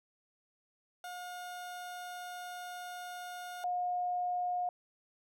30% pulse / sine tone pair in turn, 717 / 717 Hz, F5 / F5, +45 / +45 cents, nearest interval unison, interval 0 cents, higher neither, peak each -39 / -31 dBFS, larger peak second, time 1.04-3.64 / 3.64-4.69 s, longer first, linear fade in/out 2 ms, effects none

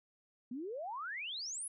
sine exponential sweep, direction up, 231.4 to 11060 Hz, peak -39 dBFS, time 0.51-1.68 s, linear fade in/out 5 ms, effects none

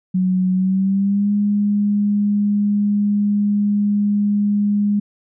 sine tone with pitch glide, 185 to 205.3 Hz, F#3 to G#3, 0 to -20 cents, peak -14 dBFS, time 0.14-5 s, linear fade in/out 10 ms, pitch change +180 cents, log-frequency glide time 0.53-1.32 s, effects none

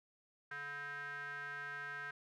square tone with band-pass filter, 143.4 Hz, D3, 41 cents flat, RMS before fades -45 dBFS, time 0.51-2.11 s, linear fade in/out 5 ms, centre 1600 Hz, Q 6.9, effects none

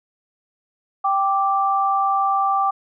sine tone pair together, 784 / 1173.5 Hz, G5 / D6, 0 / -2 cents, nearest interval perfect fifth, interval 698 cents, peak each -19 dBFS, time 1.04-2.71 s, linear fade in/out 10 ms, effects none

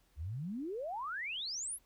sine exponential sweep, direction up, 67.3 to 11810 Hz, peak -37 dBFS, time 0.16-1.79 s, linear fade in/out 50 ms, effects added 42 Hz sine -70 dBFS peak until 1.85 s + pink hiss -72 dBFS RMS until 1.85 s

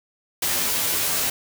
white noise with comb filter, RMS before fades -23 dBFS, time 0.42-1.3 s, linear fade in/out 5 ms, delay 12 ms, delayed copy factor +0.85, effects none

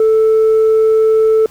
sine tone with tanh clipping, 440 Hz, A4, in tune, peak -8 dBFS, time 0-1.46 s, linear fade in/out 2 ms, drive 1 dB, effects pink hiss -43 dBFS RMS until 1.5 s

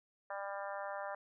harmonic tone, 198.8 Hz, G3, 25 cents sharp, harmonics 3 / 4 / 5 / 6 / 7 / 8 / 9, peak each -43 / -45 / -47 / -49 / -50 / -51 / -52 dBFS, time 0.3-1.15 s, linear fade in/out 5 ms, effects none

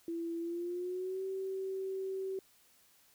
sine tone with pitch glide, 335.2 to 382.8 Hz, E4 to G4, +29 to -41 cents, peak -35 dBFS, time 0.08-2.39 s, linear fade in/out 2 ms, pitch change +230 cents, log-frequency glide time 0.4-1.24 s, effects white hiss -66 dBFS RMS until 3.14 s

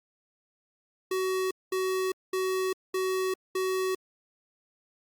square tone bursts, 375.4 Hz, F#4, 25 cents sharp, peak -27 dBFS, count 5, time 1.11-3.95 s, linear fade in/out 5 ms, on 400 ms, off 210 ms, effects Opus 48 kbps

